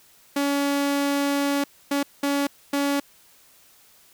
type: tone bursts at uneven times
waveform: sawtooth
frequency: 282.5 Hz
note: C#4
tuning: 33 cents sharp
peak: -17 dBFS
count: 4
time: 0.36-1.64 / 1.91-2.03 / 2.23-2.47 / 2.73-3 s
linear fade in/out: 5 ms
effects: white hiss -55 dBFS RMS until 4.13 s